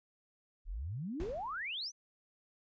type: exponential sweep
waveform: sine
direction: up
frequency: 34.65 to 6272 Hz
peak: -37 dBFS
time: 0.65-1.92 s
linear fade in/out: 50 ms
type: noise with exponential decay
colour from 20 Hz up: brown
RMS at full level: -38 dBFS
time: 1.2-1.71 s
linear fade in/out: 0 ms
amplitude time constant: 110 ms
effects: resampled to 16000 Hz